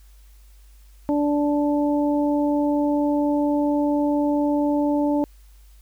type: harmonic tone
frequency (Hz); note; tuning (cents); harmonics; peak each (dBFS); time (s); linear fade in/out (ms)
291.9; D4; -10; 1 / 2 / 3; -19 / -25 / -29; 1.09-5.24; 0
effects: added 50 Hz sine -46 dBFS peak until 5.81 s + white hiss -60 dBFS RMS until 5.81 s